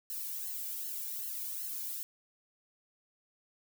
violet noise with flanger, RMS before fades -39 dBFS, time 0.1-2.03 s, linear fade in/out 0 ms, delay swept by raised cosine 0.83 to 1.57 ms, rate 2.6 Hz, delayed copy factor -1, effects none

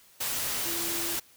sine tone in noise, 337.8 Hz, E4, 42 cents sharp, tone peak -38 dBFS, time 0.65-1.16 s, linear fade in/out 10 ms, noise white, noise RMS -31 dBFS, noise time 0.2-1.2 s, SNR -10 dB, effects white hiss -58 dBFS RMS until 1.36 s

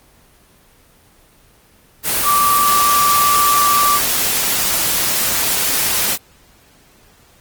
sine tone in noise, 1165 Hz, D6, 14 cents flat, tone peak -12 dBFS, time 2.23-4 s, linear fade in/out 50 ms, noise white, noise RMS -17 dBFS, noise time 2.03-6.18 s, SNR +2 dB, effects pink hiss -50 dBFS RMS until 7.4 s + Opus 24 kbps

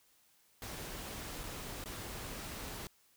pink noise with dropouts, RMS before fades -44 dBFS, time 0.62-2.87 s, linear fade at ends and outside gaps 1 ms, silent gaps 1.435-1.438 / 1.84-1.858 s, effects white hiss -69 dBFS RMS until 3.16 s

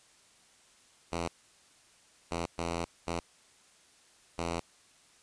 5% pulse tone bursts at uneven times, 84.7 Hz, E2, 48 cents sharp, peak -21 dBFS, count 5, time 1.12-1.28 / 2.31-2.46 / 2.58-2.85 / 3.07-3.2 / 4.38-4.6 s, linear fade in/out 5 ms, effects white hiss -62 dBFS RMS until 5.22 s + resampled to 22050 Hz

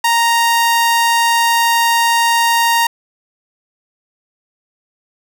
sawtooth tone, 931 Hz, A#5, 2 cents flat, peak -7 dBFS, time 0.04-2.87 s, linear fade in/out 5 ms, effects none

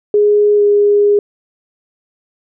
sine tone with pitch glide, 415.3 to 410.5 Hz, G#4 to G#4, 0 to -20 cents, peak -7 dBFS, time 0.14-1.19 s, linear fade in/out 2 ms, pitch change -20 cents, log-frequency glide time 0.56-0.62 s, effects none

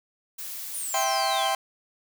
blue noise, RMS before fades -36 dBFS, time 0.38-1.05 s, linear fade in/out 10 ms
sine exponential sweep, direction down, 10000 to 2960 Hz, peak -31 dBFS, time 0.73-1.5 s, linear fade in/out 20 ms
40% pulse chord, C major, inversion first, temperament just, 654.1 / 784.9 / 1046.5 Hz, E5 / G5 / C6, -14 / +2 / 0 cents, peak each -29 / -25 / -28 dBFS, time 0.94-1.55 s, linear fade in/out 2 ms
effects none

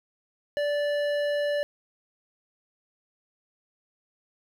sine tone with hard clipping, 583 Hz, D5, 13 cents flat, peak -26 dBFS, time 0.57-1.63 s, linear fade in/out 0 ms, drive 12 dB, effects none

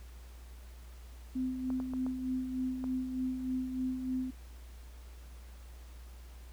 sine tone with tremolo, 257 Hz, C4, 31 cents flat, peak -30 dBFS, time 1.35-4.31 s, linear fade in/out 10 ms, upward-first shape sine, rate 3.3 Hz, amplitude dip 50%
clicks, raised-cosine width 1 ms, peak -30 dBFS, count 5, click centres 1.703 / 1.801 / 1.936 / 2.065 / 2.841 s
effects added 60 Hz sine -47 dBFS peak until 6.52 s + pink hiss -60 dBFS RMS until 6.52 s

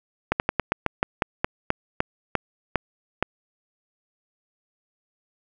slowing click train, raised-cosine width 0.5 ms, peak -5 dBFS, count 14, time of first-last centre 0.32-3.226 s, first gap 79 ms, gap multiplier 1.16, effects none

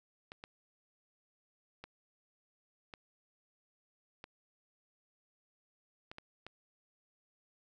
clicks, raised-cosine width 0.3 ms, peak -30 dBFS, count 8, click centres 0.319 / 0.439 / 1.84 / 2.938 / 4.241 / 6.115 / 6.184 / 6.466 s, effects none

